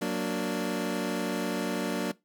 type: chord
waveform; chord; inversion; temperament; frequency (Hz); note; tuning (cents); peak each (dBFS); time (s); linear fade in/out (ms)
25% pulse; Gb augmented; none; equal; 185 / 233.1 / 293.7; Gb3 / Bb3 / D4; 0 / 0 / 0; -29; 0.01-2.12; 10
effects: noise-tail reverb RT60 0.2 s tail -20 dB re dry